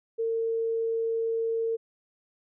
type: tone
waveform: sine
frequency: 454.4 Hz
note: A#4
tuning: 44 cents flat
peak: -25 dBFS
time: 0.18-1.77 s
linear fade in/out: 20 ms
effects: none